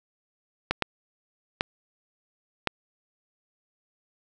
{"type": "clicks", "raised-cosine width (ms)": 0.3, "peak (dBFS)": -7, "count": 4, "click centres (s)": [0.71, 0.823, 1.609, 2.673], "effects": []}